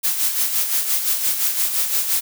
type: noise with tremolo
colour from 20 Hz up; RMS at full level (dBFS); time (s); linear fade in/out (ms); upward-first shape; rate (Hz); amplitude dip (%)
blue; -18; 0.03-2.21; 20; sine; 5.8; 55
effects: none